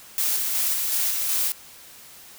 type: noise with tremolo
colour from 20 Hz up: blue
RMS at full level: -23 dBFS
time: 0.18-1.52 s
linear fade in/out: 0 ms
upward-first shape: square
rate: 2.7 Hz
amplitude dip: 25%
effects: white hiss -46 dBFS RMS until 2.38 s

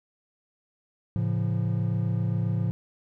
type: chord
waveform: triangle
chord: A augmented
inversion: none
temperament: just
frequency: 110 / 137.5 / 171.88 Hz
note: A2 / C#3 / E#3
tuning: 0 / -14 / -27 cents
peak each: -24 / -29 / -27 dBFS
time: 1.16-2.71 s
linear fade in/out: 0 ms
effects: none

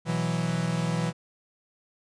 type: chord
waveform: 45% pulse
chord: B suspended fourth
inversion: none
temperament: equal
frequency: 123.47 / 164.81 / 185 Hz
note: B2 / E3 / F#3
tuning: 0 / 0 / 0 cents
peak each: -32 / -27 / -32 dBFS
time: 0.05-1.13 s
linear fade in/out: 50 ms
effects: resampled to 22050 Hz

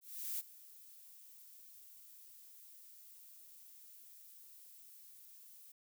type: noise with ADSR envelope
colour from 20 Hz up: violet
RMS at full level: -39 dBFS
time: 0.01-5.72 s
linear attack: 380 ms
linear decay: 27 ms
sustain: -19 dB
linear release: 6 ms
effects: none

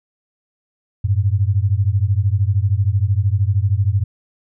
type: beating tone pair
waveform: sine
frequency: 94 / 107 Hz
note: F#2 / A2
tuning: +28 / -48 cents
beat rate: 13 Hz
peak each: -16 / -17 dBFS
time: 1.04-4.04 s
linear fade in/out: 10 ms
effects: none

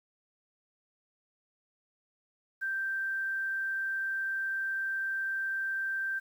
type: tone with quantisation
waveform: sine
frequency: 1568 Hz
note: G6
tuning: in tune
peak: -30 dBFS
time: 2.61-6.2 s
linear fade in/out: 20 ms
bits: 10
effects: none

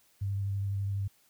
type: tone with vibrato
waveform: sine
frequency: 99.1 Hz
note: G2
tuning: 19 cents sharp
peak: -29 dBFS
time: 0.21-1.08 s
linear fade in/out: 10 ms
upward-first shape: triangle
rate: 12 Hz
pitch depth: 20 cents each way
effects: white hiss -66 dBFS RMS until 1.29 s

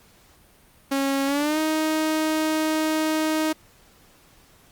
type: tone with pitch glide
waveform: sawtooth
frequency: 274.1 to 313 Hz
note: C#4 to D#4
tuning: -19 to +10 cents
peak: -17 dBFS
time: 0.91-3.53 s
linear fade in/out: 10 ms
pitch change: +229 cents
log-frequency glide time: 1.25-1.59 s
effects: pink hiss -55 dBFS RMS until 4.71 s + Opus 48 kbps

